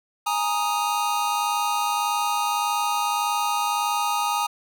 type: chord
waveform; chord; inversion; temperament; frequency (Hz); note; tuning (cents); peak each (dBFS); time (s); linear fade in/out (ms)
square; Ab suspended second; none; equal; 830.6 / 932.3 / 1244.5; Ab5 / Bb5 / Eb6; 0 / 0 / 0; -27; 0.26-4.47; 10
effects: none